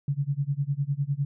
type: tone with tremolo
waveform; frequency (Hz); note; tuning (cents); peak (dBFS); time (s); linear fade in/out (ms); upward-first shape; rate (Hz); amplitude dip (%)
sine; 141.3; C#3; +34; -21; 0.08-1.25; 2; sine; 9.9; 95
effects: none